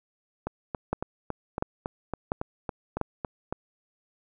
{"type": "two click trains", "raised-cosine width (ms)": 1, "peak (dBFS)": [-16, -12], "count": [12, 4], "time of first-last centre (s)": [[0.47, 3.526], [0.93, 3.013]], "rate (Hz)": [3.6, 1.44], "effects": []}